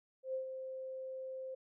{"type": "tone with ADSR envelope", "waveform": "sine", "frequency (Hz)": 523.3, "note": "C5", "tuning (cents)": 0, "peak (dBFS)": -34, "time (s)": [0.23, 1.55], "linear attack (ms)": 110, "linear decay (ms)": 110, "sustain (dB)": -7, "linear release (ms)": 9, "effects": []}